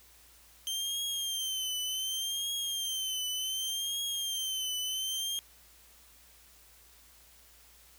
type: tone with vibrato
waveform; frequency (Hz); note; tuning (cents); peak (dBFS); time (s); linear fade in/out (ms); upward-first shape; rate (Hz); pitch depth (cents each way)
sawtooth; 3136; G7; 0; -29; 0.67-5.39; 0; triangle; 0.67; 84
effects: added 58 Hz sine -64 dBFS peak until 7.98 s + white hiss -59 dBFS RMS until 7.98 s